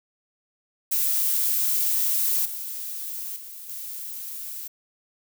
violet noise with level steps, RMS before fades -23 / -33 / -40 / -35 dBFS, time 0.91-4.68 s, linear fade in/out 10 ms, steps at 2.45 / 3.36 / 3.69 s, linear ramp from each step 5 ms, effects none

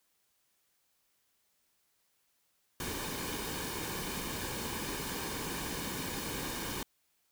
pink noise with comb filter, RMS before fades -38 dBFS, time 2.8-6.83 s, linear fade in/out 2 ms, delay 1.5 ms, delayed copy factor -0.55, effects white hiss -75 dBFS RMS until 7.31 s

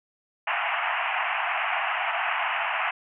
pink band-pass noise, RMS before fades -27 dBFS, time 0.47-2.91 s, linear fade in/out 5 ms, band 670 to 2900 Hz, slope 96 dB/octave, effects none

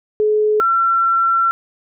sine tone pair in turn, 425.7 / 1354.6 Hz, G#4 / E6, +43 / +47 cents, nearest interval octave + minor sixth, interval 2004 cents, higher second, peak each -12 dBFS, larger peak neither, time 0.2-0.6 / 0.6-1.51 s, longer second, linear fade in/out 0 ms, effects none

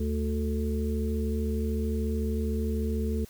harmonic tone with a mistuned harmonic, 73.42 Hz, D2, in tune, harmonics 1 / 3 / 5 / 6, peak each -28 / -31 / -39 / -35 dBFS, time 0-3.25 s, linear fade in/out 5 ms, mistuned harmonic 1, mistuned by +31 cents, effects white hiss -54 dBFS RMS until 3.29 s

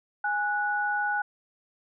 sine tone pair together, 826.7 / 1473 Hz, G#5 / F#6, -8 / -8 cents, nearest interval minor seventh, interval 1000 cents, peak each -28 / -27 dBFS, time 0.24-1.22 s, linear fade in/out 5 ms, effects none

